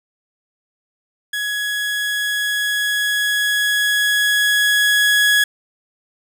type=tone with level ramp; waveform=30% pulse; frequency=1675 Hz; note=G#6; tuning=14 cents sharp; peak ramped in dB=-18 to -9 dBFS; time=1.33-5.44 s; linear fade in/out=5 ms; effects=none